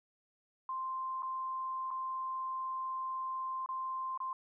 sine tone with dropouts, 1046 Hz, C6, 1 cent flat, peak -35 dBFS, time 0.69-4.33 s, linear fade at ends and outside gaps 2 ms, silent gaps 1.223-1.23 / 1.906-1.911 / 3.661-3.689 / 4.176-4.202 s, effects none

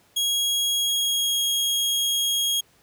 sawtooth tone with pitch glide, 3300 to 3277 Hz, G#7 to G#7, -12 to -24 cents, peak -18 dBFS, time 0.16-2.61 s, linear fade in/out 10 ms, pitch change -12 cents, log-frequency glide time 0.8-1.41 s, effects pink hiss -59 dBFS RMS until 2.82 s + high-pass 80 Hz 12 dB/octave

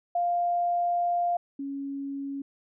sine tone pair in turn, 699 / 277.4 Hz, F5 / C#4, +1 / +1 cents, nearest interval octave + major third, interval 1600 cents, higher first, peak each -23 / -31 dBFS, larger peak first, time 0.15-1.37 / 1.59-2.42 s, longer first, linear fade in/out 5 ms, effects none

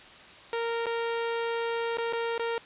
sawtooth tone with dropouts, 463.5 Hz, A#4, 10 cents flat, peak -24 dBFS, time 0.53-2.58 s, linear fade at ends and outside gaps 1 ms, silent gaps 0.858-0.866 / 1.972-1.983 / 2.126-2.133 / 2.379-2.395 s, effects white hiss -49 dBFS RMS until 2.65 s + resampled to 8000 Hz

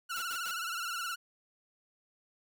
sawtooth tone with vibrato, 1396.9 Hz, F6, in tune, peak -31 dBFS, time 0.09-1.16 s, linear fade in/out 20 ms, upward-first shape sine, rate 19 Hz, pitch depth 92 cents each way
white noise bursts, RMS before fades -45 dBFS, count 3, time 0.16-0.512 s, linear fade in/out 0 ms, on 58 ms, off 89 ms
effects none

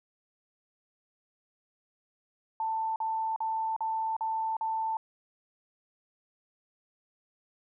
sine tone bursts, 888 Hz, A5, 16 cents sharp, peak -28 dBFS, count 6, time 2.6-4.97 s, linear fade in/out 2 ms, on 360 ms, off 42 ms, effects none

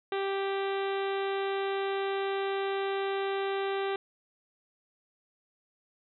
harmonic tone with a mistuned harmonic, 392 Hz, G4, in tune, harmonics 1 / 2 / 3 / 4 / 5 / 6 / 7 / 8 / 9 / 10, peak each -30 / -36 / -40 / -42 / -44 / -46 / -47 / -48 / -49 / -50 dBFS, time 0.12-3.96 s, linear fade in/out 2 ms, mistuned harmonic 10, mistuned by -22 cents, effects none

